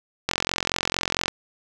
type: click train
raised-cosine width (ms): 0.2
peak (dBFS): -4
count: 45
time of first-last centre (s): 0.29-1.281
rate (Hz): 44.4
effects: none

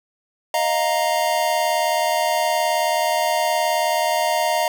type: chord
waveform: square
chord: Eb suspended second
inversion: none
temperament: equal with one note detuned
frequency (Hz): 622.3 / 701.3 / 932.3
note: Eb5 / F5 / Bb5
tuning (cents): 0 / +7 / 0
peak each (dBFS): -23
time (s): 0.54-4.68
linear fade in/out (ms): 2
effects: none

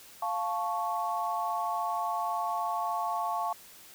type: chord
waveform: sine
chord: F augmented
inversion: none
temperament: equal with one note detuned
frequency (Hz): 698.5 / 874.9 / 1108.7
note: F5 / A5 / C#6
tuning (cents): 0 / -10 / 0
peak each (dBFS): -33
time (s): 0.22-3.53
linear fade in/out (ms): 5
effects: white hiss -52 dBFS RMS until 3.94 s

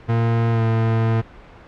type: tone with pitch glide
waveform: 40% pulse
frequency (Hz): 115.4 to 113.03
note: A#2 to A2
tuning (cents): -17 to +47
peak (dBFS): -15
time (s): 0.08-1.22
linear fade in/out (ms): 20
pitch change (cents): -36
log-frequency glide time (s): 0.51-0.62
effects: pink hiss -43 dBFS RMS until 1.67 s + low-pass 2000 Hz 12 dB/octave

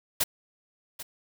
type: noise with echo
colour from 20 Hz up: white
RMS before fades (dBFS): -24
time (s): 0.2-0.24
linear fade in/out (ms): 10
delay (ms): 790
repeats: 1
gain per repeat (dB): -14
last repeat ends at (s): 1.03
effects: none

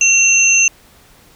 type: tone pair together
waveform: sine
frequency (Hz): 2727 / 6254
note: F7 / G8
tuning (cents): -42 / -5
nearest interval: octave + major second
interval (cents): 1437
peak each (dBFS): -11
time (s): 0.01-0.68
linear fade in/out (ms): 2
effects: pink hiss -47 dBFS RMS until 1.35 s

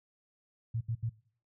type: tone bursts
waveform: sine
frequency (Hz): 114.5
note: A#2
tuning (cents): -31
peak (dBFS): -30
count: 3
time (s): 0.74-1.096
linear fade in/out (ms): 10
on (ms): 70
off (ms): 73
effects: noise-tail reverb RT60 0.5 s tail -21 dB re dry

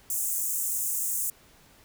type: high-pass noise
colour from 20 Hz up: pink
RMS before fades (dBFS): -29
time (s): 0.1-1.3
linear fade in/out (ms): 2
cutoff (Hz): 6900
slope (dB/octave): 48
effects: pink hiss -57 dBFS RMS until 1.84 s

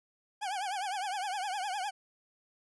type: tone with vibrato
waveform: 40% pulse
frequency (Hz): 785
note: G5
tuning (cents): +2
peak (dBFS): -32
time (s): 0.41-1.91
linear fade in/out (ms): 20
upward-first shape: triangle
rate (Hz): 9.8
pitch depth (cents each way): 170
effects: resampled to 24000 Hz

